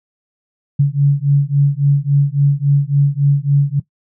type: beating tone pair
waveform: sine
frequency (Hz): 140 / 143.6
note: C#3 / D3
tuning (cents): +18 / -39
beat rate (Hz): 3.6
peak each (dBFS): -13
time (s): 0.79-3.8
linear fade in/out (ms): 10
effects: noise-tail reverb RT60 0.1 s tail -17 dB re dry

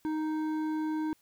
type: tone with hard clipping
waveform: sine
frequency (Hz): 311.1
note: D#4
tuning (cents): 0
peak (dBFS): -31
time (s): 0.05-1.13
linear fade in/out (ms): 0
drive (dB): 9
effects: white hiss -68 dBFS RMS until 1.21 s

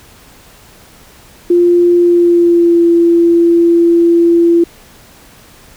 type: tone with pitch glide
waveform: sine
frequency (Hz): 349.2 to 339.7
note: F4 to F4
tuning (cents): 0 to -48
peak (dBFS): -5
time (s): 1.5-4.64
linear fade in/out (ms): 5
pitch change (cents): -48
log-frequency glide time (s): 1.96-2.86
effects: pink hiss -41 dBFS RMS until 5.76 s

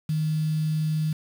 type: tone with quantisation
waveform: sine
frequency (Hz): 155.56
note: D#3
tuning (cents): 0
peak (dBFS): -22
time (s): 0.09-1.13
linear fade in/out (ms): 5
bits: 7
effects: none

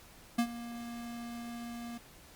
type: tone with ADSR envelope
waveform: square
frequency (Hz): 235.9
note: A#3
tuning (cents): +21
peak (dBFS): -25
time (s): 0.38-1.98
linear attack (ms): 10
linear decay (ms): 73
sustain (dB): -16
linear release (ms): 7
effects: pink hiss -56 dBFS RMS until 2.35 s + Opus 48 kbps

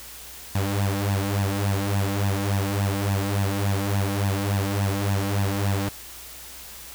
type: tone with flanger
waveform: sawtooth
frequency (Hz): 99.4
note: G2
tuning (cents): +25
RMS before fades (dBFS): -24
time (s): 0.55-5.89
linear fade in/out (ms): 5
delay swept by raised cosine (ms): 1.1 to 3.8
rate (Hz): 3.5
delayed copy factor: +0.9
effects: added 60 Hz sine -50 dBFS peak until 6.94 s + white hiss -41 dBFS RMS until 6.94 s

